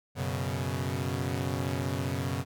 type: chord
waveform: sawtooth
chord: F# suspended fourth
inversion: none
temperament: equal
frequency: 92.5 / 123.47 / 138.59 Hz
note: F#2 / B2 / C#3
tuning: 0 / 0 / 0 cents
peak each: -30 dBFS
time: 0.15-2.45 s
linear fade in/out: 50 ms
effects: none